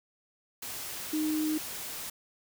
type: tone in noise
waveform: sine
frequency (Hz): 309.1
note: D#4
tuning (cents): -11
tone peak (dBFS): -27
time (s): 1.13-1.58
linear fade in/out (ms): 5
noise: white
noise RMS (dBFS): -39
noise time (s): 0.62-2.1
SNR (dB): +9
effects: none